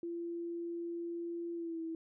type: tone with pitch glide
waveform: sine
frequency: 340.8 to 326.5 Hz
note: F4 to E4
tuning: -42 to -17 cents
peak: -37 dBFS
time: 0.03-1.95 s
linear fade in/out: 2 ms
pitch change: -75 cents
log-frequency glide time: 1.54-1.81 s
effects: none